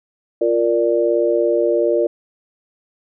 sine chord, Bb major, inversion second, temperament equal, 349.2 / 466.2 / 587.3 Hz, F4 / Bb4 / D5, 0 / 0 / 0 cents, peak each -18 dBFS, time 0.41-2.07 s, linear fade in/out 5 ms, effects none

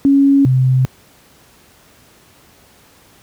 sine tone pair in turn, 277.4 / 129.56 Hz, C#4 / C3, +1 / -17 cents, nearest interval octave + minor second, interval 1318 cents, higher first, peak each -7 / -9 dBFS, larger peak first, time 0.05-0.45 / 0.45-0.85 s, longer neither, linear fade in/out 0 ms, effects pink hiss -48 dBFS RMS until 3.22 s + high-pass 60 Hz 12 dB/octave

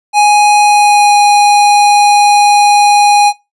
square tone with pitch glide, 830.6 to 823 Hz, G#5 to G#5, 0 to -16 cents, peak -5 dBFS, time 0.13-3.33 s, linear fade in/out 50 ms, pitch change -16 cents, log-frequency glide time 0.61-1.16 s, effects noise-tail reverb RT60 0.2 s tail -19 dB re dry + resampled to 24000 Hz

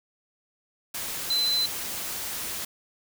sine tone in noise, 4043 Hz, B7, 40 cents sharp, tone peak -22 dBFS, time 1.3-1.66 s, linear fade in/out 5 ms, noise white, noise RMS -33 dBFS, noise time 0.94-2.65 s, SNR +8 dB, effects none

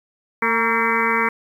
harmonic tone with a mistuned harmonic, 227.4 Hz, A#3, 43 cents flat, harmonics 1 / 2 / 4 / 5 / 6 / 7 / 8 / 9 / 10, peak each -27 / -25 / -24 / -24 / -26 / -27 / -27 / -23 / -26 dBFS, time 0.42-1.29 s, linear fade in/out 5 ms, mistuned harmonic 4, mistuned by +50 cents, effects 8-bit

